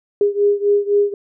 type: beating tone pair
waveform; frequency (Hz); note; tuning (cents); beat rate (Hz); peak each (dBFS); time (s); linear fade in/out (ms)
sine; 406.6 / 410.5; G#4 / G#4; -37 / -20; 3.9; -15 / -17; 0.21-1.14; 2
effects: none